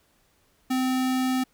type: tone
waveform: square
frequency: 257.9 Hz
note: C4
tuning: 25 cents flat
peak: -23 dBFS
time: 0.7-1.44 s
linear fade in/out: 10 ms
effects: pink hiss -65 dBFS RMS until 1.53 s